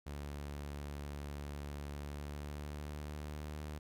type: tone with pitch glide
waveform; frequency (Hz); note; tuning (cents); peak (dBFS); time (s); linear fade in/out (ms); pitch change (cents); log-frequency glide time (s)
sawtooth; 72.2 to 75.27; D2 to D2; -29 to +43; -38; 0.06-3.79; 10; +72; 1.93-3.5
effects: none